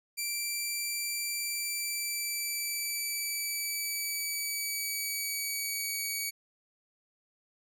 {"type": "tone with pitch glide", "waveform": "10% pulse", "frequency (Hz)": [2348, 2259], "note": ["D7", "C#7"], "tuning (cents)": [-1, 32], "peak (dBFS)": -23, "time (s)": [0.17, 6.31], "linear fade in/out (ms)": 20, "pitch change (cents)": -67, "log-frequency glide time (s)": [1.31, 5.96], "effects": []}